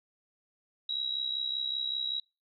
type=tone with amplitude modulation; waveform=sine; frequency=3863 Hz; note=B7; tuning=39 cents flat; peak=-27 dBFS; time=0.89-2.2 s; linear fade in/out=5 ms; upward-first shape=sine; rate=65.2 Hz; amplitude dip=70%; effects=noise-tail reverb RT60 0.3 s tail -25 dB re dry